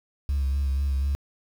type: tone with vibrato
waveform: sine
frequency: 68.8 Hz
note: C#2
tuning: 12 cents flat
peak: -20 dBFS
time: 0.29-1.15 s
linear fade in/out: 0 ms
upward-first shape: sine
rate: 4.1 Hz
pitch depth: 39 cents each way
effects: tanh soft clip ceiling -20 dBFS + 8-bit